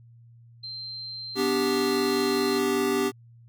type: tone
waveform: sine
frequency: 4132 Hz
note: C8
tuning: 22 cents flat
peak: -34 dBFS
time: 0.63-2.59 s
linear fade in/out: 10 ms
type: chord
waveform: square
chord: G major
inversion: first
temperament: equal with one note detuned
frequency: 246.9 / 292 / 392 Hz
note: B3 / D4 / G4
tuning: 0 / -10 / 0 cents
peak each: -30 / -30 / -25 dBFS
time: 1.35-3.12 s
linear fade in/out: 50 ms
effects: added 117 Hz sine -49 dBFS peak until 3.48 s